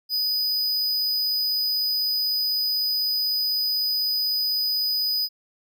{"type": "tone", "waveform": "square", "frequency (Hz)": 4978, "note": "D#8", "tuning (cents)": 0, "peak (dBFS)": -22, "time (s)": [0.09, 5.29], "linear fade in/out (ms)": 50, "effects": []}